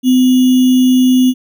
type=tone with sample-and-hold; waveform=sine; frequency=255 Hz; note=C4; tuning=44 cents flat; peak=-6 dBFS; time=0.03-1.34 s; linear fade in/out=50 ms; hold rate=3150 Hz; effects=none